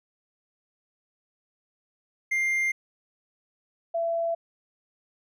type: tone pair in turn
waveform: triangle / sine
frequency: 2100 / 670.3 Hz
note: C7 / E5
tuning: +6 / +29 cents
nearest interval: octave + minor sixth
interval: 1977 cents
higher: first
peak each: -21 / -24 dBFS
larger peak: first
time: 2.31-2.72 / 3.94-4.35 s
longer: neither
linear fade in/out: 10 ms
effects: none